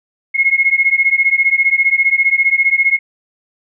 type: beating tone pair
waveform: sine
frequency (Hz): 2158 / 2173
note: C#7 / C#7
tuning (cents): -47 / -35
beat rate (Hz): 15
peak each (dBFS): -13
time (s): 0.34-2.99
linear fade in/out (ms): 20
effects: none